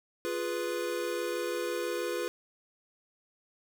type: chord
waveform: square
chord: F diminished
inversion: none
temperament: equal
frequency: 349.2 / 415.3 / 493.9 Hz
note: F4 / Ab4 / Cb5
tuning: 0 / 0 / 0 cents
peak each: -36 / -38 / -35 dBFS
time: 0.25-2.28 s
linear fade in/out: 0 ms
effects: none